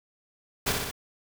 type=noise with echo; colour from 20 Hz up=pink; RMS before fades=-26 dBFS; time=0.66-0.73 s; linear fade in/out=10 ms; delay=61 ms; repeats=3; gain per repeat=-3 dB; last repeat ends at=0.913 s; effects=none